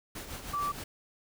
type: noise with tremolo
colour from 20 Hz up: pink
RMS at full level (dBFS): -39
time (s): 0.15-0.84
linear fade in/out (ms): 5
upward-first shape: triangle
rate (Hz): 6.5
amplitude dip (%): 65
type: tone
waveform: sine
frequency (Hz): 1162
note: D6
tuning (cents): -19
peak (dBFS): -29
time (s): 0.53-0.72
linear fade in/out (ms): 10
effects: none